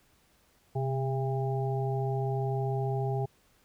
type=harmonic tone with a mistuned harmonic; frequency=134.3 Hz; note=C3; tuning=46 cents sharp; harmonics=1 / 3 / 5 / 6; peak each=-29 / -34 / -40 / -37 dBFS; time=0.75-3.26 s; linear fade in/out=10 ms; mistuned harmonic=1; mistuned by=-61 cents; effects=pink hiss -66 dBFS RMS until 3.64 s